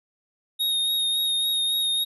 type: tone with vibrato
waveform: square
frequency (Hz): 3729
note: A#7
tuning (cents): 0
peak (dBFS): -22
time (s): 0.59-2.05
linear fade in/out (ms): 20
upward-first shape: sine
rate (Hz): 3.6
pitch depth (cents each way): 20
effects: none